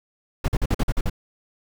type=noise bursts; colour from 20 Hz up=brown; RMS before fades=-20 dBFS; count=8; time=0.44-1.098 s; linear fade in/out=5 ms; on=42 ms; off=46 ms; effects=none